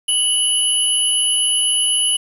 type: tone pair together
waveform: sine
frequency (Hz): 2960 / 10548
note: F#7 / E9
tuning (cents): 0 / 0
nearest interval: octave + minor seventh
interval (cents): 2200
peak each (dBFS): -16 / -17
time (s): 0.08-2.17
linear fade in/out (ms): 10
effects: tanh soft clip ceiling -6 dBFS + 7-bit